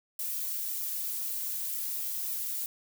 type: noise with flanger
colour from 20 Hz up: violet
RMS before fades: -34 dBFS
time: 0.19-2.66 s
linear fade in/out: 2 ms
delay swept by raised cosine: 1.8 to 5 ms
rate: 1.9 Hz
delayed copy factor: -0.9
effects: none